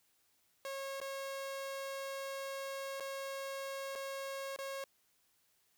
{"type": "tone with dropouts", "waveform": "sawtooth", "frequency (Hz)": 545, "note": "C#5", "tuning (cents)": -29, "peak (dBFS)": -36, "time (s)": [0.65, 4.84], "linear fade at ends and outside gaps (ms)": 1, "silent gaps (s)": [[1.002, 1.014], [2.999, 3.005], [3.953, 3.957], [4.562, 4.588]], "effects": ["white hiss -74 dBFS RMS until 5.77 s"]}